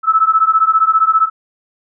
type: beating tone pair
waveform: sine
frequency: 1300 / 1315 Hz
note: E6 / E6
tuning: -24 / -5 cents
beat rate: 15 Hz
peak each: -12 dBFS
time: 0.03-1.3 s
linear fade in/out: 50 ms
effects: none